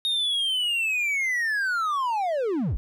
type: linear sweep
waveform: triangle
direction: down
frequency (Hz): 3728 to 30.88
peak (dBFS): -21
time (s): 0.05-2.77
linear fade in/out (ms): 0
effects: none